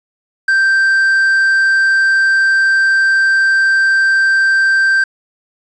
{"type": "tone", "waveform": "triangle", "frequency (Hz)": 1568, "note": "G6", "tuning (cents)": 0, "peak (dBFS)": -7, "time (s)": [0.48, 5.04], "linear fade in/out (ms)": 5, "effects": ["resampled to 22050 Hz", "7-bit"]}